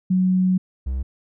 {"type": "tone pair in turn", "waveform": ["sine", "triangle"], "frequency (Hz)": [185, 65.25], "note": ["F#3", "C2"], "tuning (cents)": [0, -4], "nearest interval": "octave + tritone", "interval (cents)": 1804, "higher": "first", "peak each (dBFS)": [-15, -20], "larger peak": "first", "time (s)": [[0.1, 0.58], [0.86, 1.03]], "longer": "first", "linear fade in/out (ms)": 10, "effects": []}